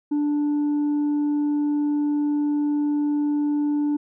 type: tone with tanh clipping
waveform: triangle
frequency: 293.7 Hz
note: D4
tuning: in tune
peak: -20 dBFS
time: 0.11-3.97 s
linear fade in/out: 10 ms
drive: 7 dB
effects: none